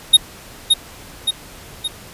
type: tone with echo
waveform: square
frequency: 3729 Hz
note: A#7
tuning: in tune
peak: -4 dBFS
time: 0.13-0.17 s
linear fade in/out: 10 ms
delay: 570 ms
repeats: 3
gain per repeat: -5 dB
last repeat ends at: 1.88 s
effects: pink hiss -39 dBFS RMS until 2.13 s + resampled to 32000 Hz